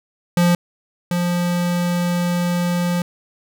square tone pair in turn, 174.61 / 175.42 Hz, F3 / F3, 0 / +8 cents, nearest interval unison, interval 8 cents, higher second, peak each -13 / -18 dBFS, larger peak first, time 0.37-0.55 / 1.11-3.02 s, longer second, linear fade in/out 2 ms, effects none

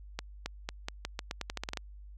accelerating click train, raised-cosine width 0.2 ms, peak -17 dBFS, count 14, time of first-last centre 0.19-1.772 s, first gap 270 ms, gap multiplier 0.85, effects added 50 Hz sine -46 dBFS peak until 2.17 s

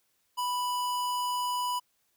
square tone, 988 Hz, B5, in tune, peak -29 dBFS, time 0.37-1.8 s, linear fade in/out 20 ms, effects white hiss -73 dBFS RMS until 2.16 s

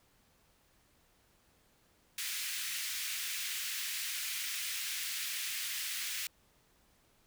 pink high-pass noise, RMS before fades -38 dBFS, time 2.18-6.27 s, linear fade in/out 2 ms, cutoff 1900 Hz, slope 24 dB/octave, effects pink hiss -69 dBFS RMS until 7.26 s

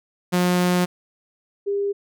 sawtooth / sine tone pair in turn, 179 / 401.8 Hz, F3 / G4, +43 / +43 cents, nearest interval octave + major second, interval 1400 cents, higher second, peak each -13 / -20 dBFS, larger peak first, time 0.32-0.86 / 1.66-1.93 s, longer first, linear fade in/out 20 ms, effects none

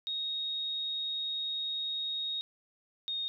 sine tone pair in turn, 3750 / 3707 Hz, A#7 / A#7, +10 / -10 cents, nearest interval unison, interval 20 cents, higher first, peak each -32 / -32 dBFS, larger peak neither, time 0.07-2.41 / 3.08-3.28 s, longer first, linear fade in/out 0 ms, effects none

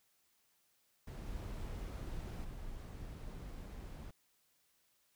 brown noise with level steps, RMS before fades -45 / -43 / -47 dBFS, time 1.07-4.11 s, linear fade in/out 5 ms, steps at 1.26 / 2.44 s, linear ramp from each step 5 ms, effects white hiss -75 dBFS RMS until 5.15 s

